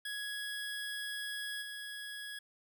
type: tone with level steps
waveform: 25% pulse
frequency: 1670 Hz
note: G#6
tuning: 9 cents sharp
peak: -34 / -38 dBFS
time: 0.05-2.39 s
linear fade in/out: 5 ms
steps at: 1.61 s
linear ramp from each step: 20 ms
effects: none